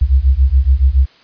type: beating tone pair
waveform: sine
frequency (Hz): 63 / 70.1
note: B1 / C#2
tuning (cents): +35 / +20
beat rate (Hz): 7.1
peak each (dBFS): -11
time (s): 0.01-1.06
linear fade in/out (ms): 10
effects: white hiss -47 dBFS RMS until 1.23 s + resampled to 11025 Hz

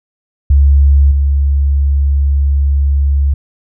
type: tone with level steps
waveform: sine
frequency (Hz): 70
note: C#2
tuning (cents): +18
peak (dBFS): -4 / -8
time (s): 0.5-3.34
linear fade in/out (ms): 5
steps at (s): 1.11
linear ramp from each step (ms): 5
effects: none

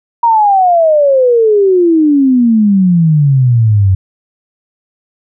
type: exponential sweep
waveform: sine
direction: down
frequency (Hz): 951 to 92.5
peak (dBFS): -5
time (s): 0.23-3.95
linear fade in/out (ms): 5
effects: none

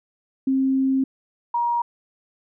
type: tone pair in turn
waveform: sine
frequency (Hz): 266.2 / 948.6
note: C4 / A#5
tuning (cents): +30 / +30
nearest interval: octave + minor seventh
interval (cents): 2200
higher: second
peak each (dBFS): -17 / -19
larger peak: first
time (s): 0.47-1.04 / 1.54-1.82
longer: first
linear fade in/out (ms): 5
effects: none

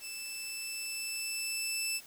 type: tone with level ramp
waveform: 15% pulse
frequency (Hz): 2642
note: E7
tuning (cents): +3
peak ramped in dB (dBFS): -33 to -24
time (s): 0-2.01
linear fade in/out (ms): 50
effects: white hiss -54 dBFS RMS until 2.06 s

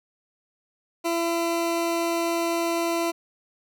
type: tone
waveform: 20% pulse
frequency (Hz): 337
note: E4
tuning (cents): +38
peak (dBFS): -18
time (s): 1.04-3.12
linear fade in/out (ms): 20
effects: none

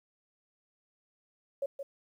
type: tone with echo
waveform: sine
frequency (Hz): 554.4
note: C#5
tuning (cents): 0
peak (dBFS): -29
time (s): 1.62-1.66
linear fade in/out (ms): 5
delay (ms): 170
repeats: 1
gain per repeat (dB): -7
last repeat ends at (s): 1.83
effects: 11-bit

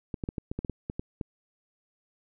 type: clicks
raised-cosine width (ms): 3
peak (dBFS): -19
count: 11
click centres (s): 0.142 / 0.238 / 0.289 / 0.382 / 0.515 / 0.59 / 0.648 / 0.697 / 0.899 / 0.995 / 1.212
effects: none

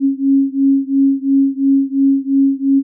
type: beating tone pair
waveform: sine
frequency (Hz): 272.2 / 275.1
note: C#4 / C#4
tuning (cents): -31 / -13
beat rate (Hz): 2.9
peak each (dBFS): -13 / -14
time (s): 0-2.83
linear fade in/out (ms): 50
effects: none

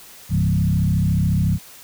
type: tone with frequency modulation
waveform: sine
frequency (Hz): 130.81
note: C3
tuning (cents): 0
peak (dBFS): -15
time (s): 0.29-1.59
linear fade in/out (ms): 50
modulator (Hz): 34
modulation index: 1.8
effects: white hiss -43 dBFS RMS until 1.83 s

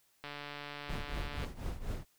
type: click train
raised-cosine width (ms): 0.3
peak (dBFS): -27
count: 176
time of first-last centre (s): 0.24-1.447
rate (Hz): 145
type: noise with tremolo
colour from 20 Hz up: brown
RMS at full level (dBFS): -35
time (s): 0.88-2.05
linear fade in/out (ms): 20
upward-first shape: triangle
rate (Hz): 4.1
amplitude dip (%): 85
effects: white hiss -71 dBFS RMS until 2.18 s

